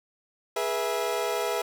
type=chord; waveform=30% pulse; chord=E major; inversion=first; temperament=equal with one note detuned; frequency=415.3 / 486 / 659.3 Hz; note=G#4 / B4 / E5; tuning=0 / -28 / 0 cents; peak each=-28 dBFS; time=0.56-1.62 s; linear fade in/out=5 ms; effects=9-bit